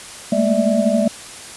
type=tone cluster; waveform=sine; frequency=206.3 / 220.8 / 231.6 / 587 / 652 Hz; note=G#3 / A3 / A#3 / D5 / E5; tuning=-11 / +6 / -11 / -1 / -19 cents; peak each=-20 dBFS; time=0.32-1.08 s; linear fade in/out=5 ms; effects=white hiss -35 dBFS RMS until 1.56 s + resampled to 24000 Hz